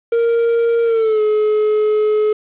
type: tone with pitch glide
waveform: triangle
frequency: 465 to 426.4 Hz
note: A#4 to G#4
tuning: -4 to +46 cents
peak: -10 dBFS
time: 0.12-2.33 s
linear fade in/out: 5 ms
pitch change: -150 cents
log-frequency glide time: 0.84-1.21 s
effects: resampled to 8000 Hz + 7-bit